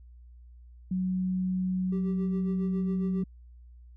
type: tone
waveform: sine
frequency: 185 Hz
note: F#3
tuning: in tune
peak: -26 dBFS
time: 0.91-3.24 s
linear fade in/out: 5 ms
type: tone with tremolo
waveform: triangle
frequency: 389.9 Hz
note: G4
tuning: 9 cents flat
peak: -33 dBFS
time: 1.92-3.23 s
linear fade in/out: 5 ms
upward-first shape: sine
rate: 7.3 Hz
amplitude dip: 70%
effects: added 60 Hz sine -48 dBFS peak until 3.96 s